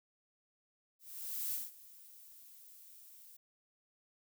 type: noise with ADSR envelope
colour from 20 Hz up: violet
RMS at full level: -37 dBFS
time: 0.99-3.37 s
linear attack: 530 ms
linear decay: 190 ms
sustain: -20 dB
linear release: 9 ms
effects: none